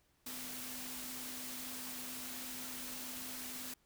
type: tone in noise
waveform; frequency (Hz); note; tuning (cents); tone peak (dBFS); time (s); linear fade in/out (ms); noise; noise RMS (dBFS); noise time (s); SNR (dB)
sine; 253; B3; +42; -52; 0.26-3.74; 5; white; -45; 0.26-3.74; -10
effects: pink hiss -74 dBFS RMS until 3.85 s